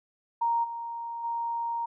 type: tone with level steps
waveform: sine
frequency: 932.3 Hz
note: A#5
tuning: in tune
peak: -23 / -33 / -28 dBFS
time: 0.41-1.86 s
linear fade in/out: 10 ms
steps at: 0.63 / 1.23 s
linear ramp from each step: 20 ms
effects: none